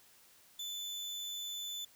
35% pulse tone, 3500 Hz, A7, 10 cents flat, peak -37 dBFS, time 0.59-1.85 s, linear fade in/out 5 ms, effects white hiss -63 dBFS RMS until 1.95 s

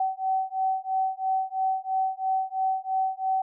sine beating tone pair, 760 / 763 Hz, F#5 / G5, +46 / -47 cents, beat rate 3 Hz, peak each -27 / -27 dBFS, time 0-3.42 s, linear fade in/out 5 ms, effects none

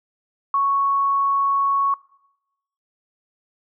sine tone, 1108.7 Hz, C#6, in tune, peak -16 dBFS, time 0.54-1.94 s, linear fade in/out 2 ms, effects noise-tail reverb RT60 0.9 s tail -23 dB re dry

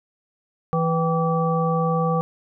harmonic tone with a mistuned harmonic, 164.81 Hz, E3, in tune, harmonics 1 / 3 / 5 / 7, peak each -21 / -24 / -27 / -26 dBFS, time 0.73-2.21 s, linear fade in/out 0 ms, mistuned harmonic 5, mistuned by -96 cents, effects none

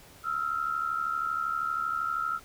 sine tone pair together, 1301 / 1373.7 Hz, E6 / F6, -23 / -29 cents, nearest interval minor second, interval 94 cents, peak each -31 / -30 dBFS, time 0.23-2.4 s, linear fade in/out 50 ms, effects pink hiss -53 dBFS RMS until 2.44 s

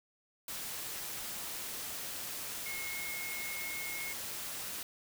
sine tone in noise, 2166 Hz, C#7, 41 cents flat, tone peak -40 dBFS, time 2.66-4.13 s, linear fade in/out 2 ms, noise white, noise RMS -41 dBFS, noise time 0.48-4.83 s, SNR -2 dB, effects none

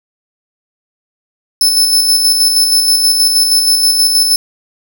sawtooth tone with tremolo, 5260 Hz, E8, 5 cents flat, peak -4 dBFS, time 1.61-4.36 s, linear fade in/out 2 ms, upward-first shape square, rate 6.3 Hz, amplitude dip 35%, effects none

